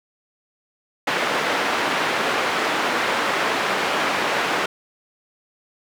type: band-pass noise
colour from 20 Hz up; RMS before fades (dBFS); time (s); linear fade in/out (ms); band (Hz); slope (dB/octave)
white; -22; 1.07-4.66; 5; 260 to 1900; 12
effects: none